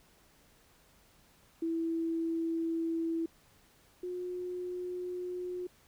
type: tone pair in turn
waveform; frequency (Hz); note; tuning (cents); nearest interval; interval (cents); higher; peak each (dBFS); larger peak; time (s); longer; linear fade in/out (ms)
sine; 329.4 / 359.8; E4 / F#4; -1 / -48; major second; 153; second; -30 / -35; first; 1.62-3.26 / 4.03-5.67; neither; 5
effects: pink hiss -64 dBFS RMS until 5.87 s